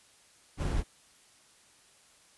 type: noise with sample-and-hold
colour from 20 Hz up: brown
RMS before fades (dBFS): -30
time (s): 0.57-0.84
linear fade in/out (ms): 50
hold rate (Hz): 8820
effects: white hiss -61 dBFS RMS until 2.37 s + resampled to 24000 Hz